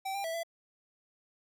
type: tone with pitch steps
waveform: square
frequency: 773 / 795 / 656 / 670 Hz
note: G5 / G5 / E5 / E5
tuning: -24 / +24 / -9 / +28 cents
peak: -34 dBFS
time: 0.05-0.434 s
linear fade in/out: 10 ms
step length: 96 ms
effects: none